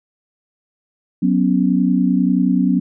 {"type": "chord", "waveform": "sine", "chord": "F# suspended fourth", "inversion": "none", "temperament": "equal", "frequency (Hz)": [185, 246.9, 277.2], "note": ["F#3", "B3", "C#4"], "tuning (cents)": [0, 0, 0], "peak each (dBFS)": [-16, -17, -18], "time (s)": [1.22, 2.8], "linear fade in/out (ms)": 10, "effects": []}